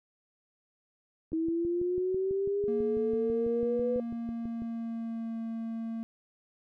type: click train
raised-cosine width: 3 ms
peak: -30 dBFS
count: 21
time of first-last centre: 1.32-4.62 s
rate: 6.06 Hz
type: linear sweep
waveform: sine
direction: up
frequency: 320 to 500 Hz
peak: -27 dBFS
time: 1.33-4 s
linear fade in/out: 2 ms
type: tone with pitch glide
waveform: triangle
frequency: 233.8 to 227 Hz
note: A#3 to A#3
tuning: +5 to -46 cents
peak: -31 dBFS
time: 2.68-6.03 s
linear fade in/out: 0 ms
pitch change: -51 cents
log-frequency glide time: 3.93-5.38 s
effects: none